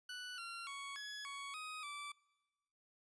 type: tone with pitch steps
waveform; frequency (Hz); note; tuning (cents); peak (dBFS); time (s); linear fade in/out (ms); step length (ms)
20% pulse; 1483 / 1375 / 1114 / 1687 / 1117 / 1254 / 1162; F#6 / F6 / C#6 / G#6 / C#6 / D#6 / D6; +4 / -27 / +8 / +27 / +13 / +13 / -19; -40; 0.09-2.12; 5; 290
effects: noise-tail reverb RT60 1.0 s tail -21 dB re dry + resampled to 22050 Hz